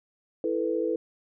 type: chord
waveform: sine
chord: E suspended fourth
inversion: none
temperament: just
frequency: 329.6 / 439.5 / 494.4 Hz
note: E4 / A4 / B4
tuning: 0 / -2 / +2 cents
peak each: -29 dBFS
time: 0.44-0.96 s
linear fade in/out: 2 ms
effects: none